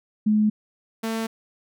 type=tone pair in turn; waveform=sine / sawtooth; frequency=212.9 / 224.4 Hz; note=G#3 / A3; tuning=+43 / +34 cents; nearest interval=minor second; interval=91 cents; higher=second; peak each=-16 / -21 dBFS; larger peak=first; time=0.26-0.5 / 1.03-1.27 s; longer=neither; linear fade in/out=10 ms; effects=none